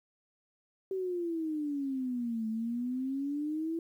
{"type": "exponential two-way sweep", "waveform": "sine", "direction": "down then up", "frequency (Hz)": [386.3, 218.5, 334.2], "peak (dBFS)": -31, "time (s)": [0.91, 3.79], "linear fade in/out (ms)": 2, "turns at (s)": 2.48, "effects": ["11-bit"]}